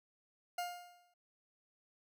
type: tone with exponential decay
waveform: 40% pulse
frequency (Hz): 707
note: F5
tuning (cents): +21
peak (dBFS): -34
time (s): 0.58-1.14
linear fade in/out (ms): 5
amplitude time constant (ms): 120
effects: none